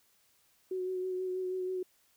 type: tone with vibrato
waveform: sine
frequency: 370 Hz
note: F#4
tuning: in tune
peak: -32 dBFS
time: 0.71-1.83 s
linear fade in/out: 5 ms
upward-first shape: sine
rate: 6.2 Hz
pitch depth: 20 cents each way
effects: white hiss -69 dBFS RMS until 2.16 s